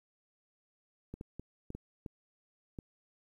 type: clicks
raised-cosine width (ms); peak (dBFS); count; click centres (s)
3; -29; 7; 1.14 / 1.211 / 1.396 / 1.704 / 1.75 / 2.062 / 2.788
effects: 11-bit